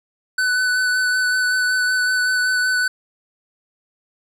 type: tone with vibrato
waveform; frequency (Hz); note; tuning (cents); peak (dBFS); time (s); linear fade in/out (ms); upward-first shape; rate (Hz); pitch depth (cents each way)
square; 1499; F#6; +22; -17; 0.38-2.88; 5; sine; 5.3; 16
effects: low-pass 10000 Hz 12 dB/octave + 9-bit